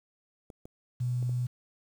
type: clicks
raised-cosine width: 2 ms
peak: -32 dBFS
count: 4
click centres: 0.502 / 0.655 / 1.227 / 1.294 s
type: tone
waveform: sine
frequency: 123.47 Hz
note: B2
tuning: in tune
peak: -27 dBFS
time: 1-1.47 s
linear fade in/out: 10 ms
effects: 9-bit